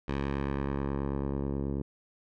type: tone with low-pass filter sweep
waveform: 10% pulse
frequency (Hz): 69.3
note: C#2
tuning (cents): 0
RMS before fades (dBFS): -32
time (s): 0.08-1.82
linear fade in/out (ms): 5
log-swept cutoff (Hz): 3100 to 420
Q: 0.82
effects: none